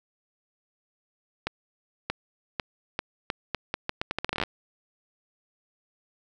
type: accelerating click train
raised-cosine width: 0.3 ms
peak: -11 dBFS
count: 20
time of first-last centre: 1.47-4.436 s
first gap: 630 ms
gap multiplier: 0.79
effects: none